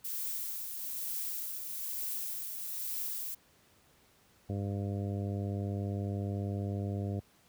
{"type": "noise with tremolo", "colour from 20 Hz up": "violet", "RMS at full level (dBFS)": -36, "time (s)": [0.04, 3.35], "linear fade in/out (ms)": 10, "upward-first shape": "triangle", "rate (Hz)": 1.1, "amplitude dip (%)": 45}
{"type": "harmonic tone", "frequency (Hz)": 100, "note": "G2", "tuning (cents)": 35, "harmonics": [1, 2, 3, 4, 5, 6, 7], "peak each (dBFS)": [-33, -39, -43, -45, -47, -49, -50], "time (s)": [4.49, 7.2], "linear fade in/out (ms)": 5}
{"effects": ["pink hiss -65 dBFS RMS until 7.48 s", "high-pass 60 Hz 12 dB/octave"]}